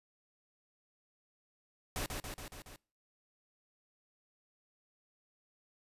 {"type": "noise with echo", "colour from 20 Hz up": "pink", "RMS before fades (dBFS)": -37, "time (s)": [1.96, 2.06], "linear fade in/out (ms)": 0, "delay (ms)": 140, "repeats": 5, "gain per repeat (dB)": -3, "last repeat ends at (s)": 2.76, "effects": ["noise-tail reverb RT60 0.4 s tail -25 dB re dry", "resampled to 32000 Hz"]}